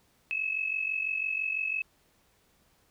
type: tone pair together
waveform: sine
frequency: 2554 / 2600 Hz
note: D#7 / E7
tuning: +45 / -24 cents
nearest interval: unison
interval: 31 cents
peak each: -33 / -30 dBFS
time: 0.31-1.82 s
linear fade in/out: 0 ms
effects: pink hiss -67 dBFS RMS until 2.9 s